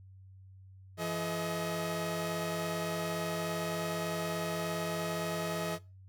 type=tone cluster; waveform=sawtooth; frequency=168.6 / 426.5 / 631 Hz; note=E3 / G#4 / D#5; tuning=+39 / +46 / +24 cents; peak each=-33 / -36 / -33 dBFS; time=0.97-5.79 s; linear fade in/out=50 ms; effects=noise-tail reverb RT60 0.3 s tail -20 dB re dry + added 95 Hz sine -51 dBFS peak until 6.08 s